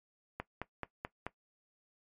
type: click train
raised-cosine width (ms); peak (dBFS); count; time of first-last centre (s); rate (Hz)
0.5; -22; 5; 0.4-1.266; 4.62
effects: noise-tail reverb RT60 0.1 s tail -17 dB re dry + MP3 96 kbps